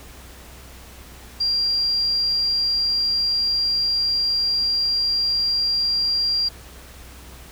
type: tone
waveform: sine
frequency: 4763 Hz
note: D8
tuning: 24 cents sharp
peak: -18 dBFS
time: 1.4-6.49 s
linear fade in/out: 10 ms
effects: added 63 Hz sine -43 dBFS peak until 7.51 s + pink hiss -44 dBFS RMS until 7.51 s